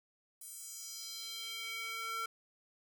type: tone with high-pass filter sweep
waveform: square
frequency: 452.5 Hz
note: A4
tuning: 48 cents sharp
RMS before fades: -43 dBFS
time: 0.41-2.26 s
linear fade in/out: 5 ms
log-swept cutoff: 9800 to 1300 Hz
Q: 2.3
effects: none